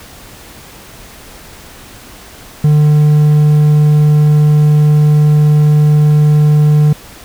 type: tone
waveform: triangle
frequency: 150 Hz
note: D3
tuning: 37 cents sharp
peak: -3 dBFS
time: 2.64-6.93 s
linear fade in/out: 5 ms
effects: pink hiss -35 dBFS RMS until 7.24 s